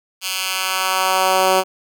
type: tone with high-pass filter sweep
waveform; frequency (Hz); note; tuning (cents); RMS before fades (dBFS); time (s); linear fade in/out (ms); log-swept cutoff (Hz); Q
10% pulse; 188.1; F#3; +29; -18; 0.21-1.64; 50; 3200 to 400; 1
effects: none